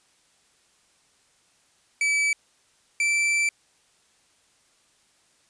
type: tone pair in turn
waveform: 45% pulse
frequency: 2300 / 2333 Hz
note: D7 / D7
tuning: -37 / -12 cents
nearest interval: unison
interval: 25 cents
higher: second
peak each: -20 dBFS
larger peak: neither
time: 2.01-2.33 / 3-3.49 s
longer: second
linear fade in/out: 2 ms
effects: white hiss -63 dBFS RMS until 5.49 s + resampled to 22050 Hz